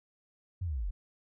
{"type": "linear sweep", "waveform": "sine", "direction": "down", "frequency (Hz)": [97, 37.16], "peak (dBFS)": -31, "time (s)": [0.61, 0.91], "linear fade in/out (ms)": 10, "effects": []}